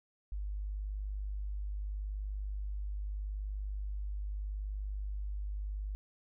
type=tone; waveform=sine; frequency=50.4 Hz; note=G1; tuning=49 cents sharp; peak=-35 dBFS; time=0.32-5.95 s; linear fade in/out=0 ms; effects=none